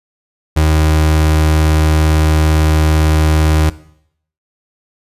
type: tone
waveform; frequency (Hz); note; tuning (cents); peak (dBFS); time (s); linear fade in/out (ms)
35% pulse; 77.78; D#2; 0; -7; 0.56-3.7; 10
effects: noise-tail reverb RT60 0.7 s tail -18 dB re dry + resampled to 32000 Hz

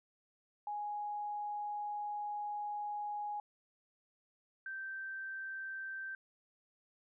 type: tone pair in turn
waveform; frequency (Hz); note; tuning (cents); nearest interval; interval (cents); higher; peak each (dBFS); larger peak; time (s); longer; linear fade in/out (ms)
sine; 830.6 / 1559.8; G#5 / G6; 0 / -9; major seventh; 1091; second; -37 / -40; first; 0.67-3.4 / 4.66-6.15; first; 2
effects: none

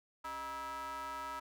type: ring-modulated tone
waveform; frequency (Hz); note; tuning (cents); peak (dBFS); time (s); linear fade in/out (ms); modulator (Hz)
square; 170.7; F3; -39; -38; 0.24-1.4; 10; 1130
effects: none

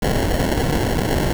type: noise with sample-and-hold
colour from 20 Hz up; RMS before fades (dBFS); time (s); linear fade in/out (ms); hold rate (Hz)
pink; -19; 0.02-1.33; 5; 1225
effects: none

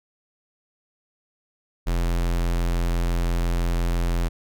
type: tone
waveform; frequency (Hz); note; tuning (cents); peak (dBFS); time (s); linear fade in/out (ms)
square; 42.95; F1; -28; -21; 1.86-4.29; 20
effects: none

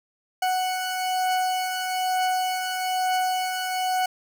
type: beating tone pair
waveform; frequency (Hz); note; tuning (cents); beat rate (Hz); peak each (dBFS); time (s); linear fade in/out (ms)
40% pulse; 740 / 741.1; F#5 / F#5; 0 / +3; 1.1; -30 / -23; 0.42-4.06; 5
effects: none

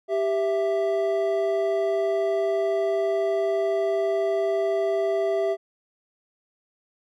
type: tone pair together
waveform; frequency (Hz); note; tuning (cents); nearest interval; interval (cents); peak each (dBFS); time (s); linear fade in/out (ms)
triangle; 393 / 661; G4 / E5; +4 / +5; major sixth; 901; -22; 0.08-5.57; 50
effects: none

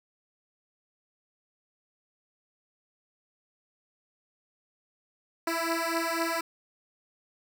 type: beating tone pair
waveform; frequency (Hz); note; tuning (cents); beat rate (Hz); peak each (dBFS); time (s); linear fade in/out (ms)
10% pulse; 329.6 / 333.6; E4 / E4; 0 / +21; 4; -22; 5.47-6.41; 5
effects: none

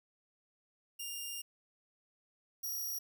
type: tone pair in turn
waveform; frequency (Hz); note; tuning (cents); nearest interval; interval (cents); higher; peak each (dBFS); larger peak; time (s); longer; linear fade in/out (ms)
10% pulse; 2806 / 5689; F7 / F8; +8 / +31; octave; 1223; second; -31 / -31; neither; 0.99-1.42 / 2.63-2.99; first; 10
effects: none

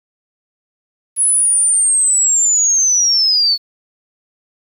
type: linear sweep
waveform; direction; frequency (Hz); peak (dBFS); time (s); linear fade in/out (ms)
sine; down; 10370 to 4382; -10; 1.16-3.58; 50
effects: 7-bit

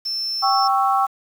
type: tone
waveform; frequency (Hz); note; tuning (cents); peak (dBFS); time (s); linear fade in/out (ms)
sine; 5340; E8; +22; -22; 0.05-0.68; 10
type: chord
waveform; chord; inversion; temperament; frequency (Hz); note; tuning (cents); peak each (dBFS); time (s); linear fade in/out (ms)
sine; C# diminished; second; equal with one note detuned; 784 / 1108.7 / 1323.9; G5 / C#6 / E6; 0 / 0 / +7; -18 / -20 / -22; 0.42-1.07; 20
effects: 7-bit

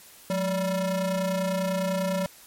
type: ring-modulated tone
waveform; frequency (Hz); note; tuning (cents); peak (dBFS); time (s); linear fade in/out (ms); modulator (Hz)
square; 196; G3; 0; -22; 0.3-2.26; 0; 377
effects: white hiss -50 dBFS RMS until 2.46 s + MP3 64 kbps

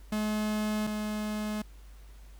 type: tone pair in turn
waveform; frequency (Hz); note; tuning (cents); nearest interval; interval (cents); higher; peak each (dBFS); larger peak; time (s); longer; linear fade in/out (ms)
45% pulse; 213.2 / 212.4; G#3 / G#3; +46 / +39; unison; 7; first; -28 / -31; first; 0.12-0.87 / 0.87-1.62; neither; 5
effects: added 50 Hz sine -47 dBFS peak until 2.39 s + pink hiss -61 dBFS RMS until 2.39 s

